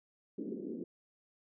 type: band-pass noise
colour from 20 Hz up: pink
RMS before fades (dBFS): -41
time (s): 0.38-0.84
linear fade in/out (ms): 5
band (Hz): 200 to 430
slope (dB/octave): 48
effects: none